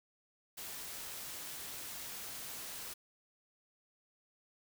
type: noise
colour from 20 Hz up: white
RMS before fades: -45 dBFS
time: 0.57-2.94 s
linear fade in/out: 10 ms
effects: none